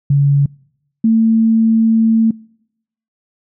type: tone pair in turn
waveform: sine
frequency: 141.3 / 224.3 Hz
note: C#3 / A3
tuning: +34 / +34 cents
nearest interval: minor sixth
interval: 800 cents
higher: second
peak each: -8 / -8 dBFS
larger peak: neither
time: 0.1-0.46 / 1.04-2.31 s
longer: second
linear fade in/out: 5 ms
effects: noise-tail reverb RT60 0.8 s tail -26 dB re dry